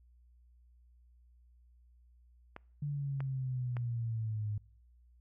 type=clicks; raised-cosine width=0.5 ms; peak=-29 dBFS; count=3; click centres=2.564 / 3.205 / 3.768 s
type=exponential sweep; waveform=sine; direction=down; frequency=146.83 to 103.6 Hz; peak=-33 dBFS; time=2.82-4.58 s; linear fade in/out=5 ms
effects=noise-tail reverb RT60 0.6 s tail -26 dB re dry + added 60 Hz sine -60 dBFS peak until 5.2 s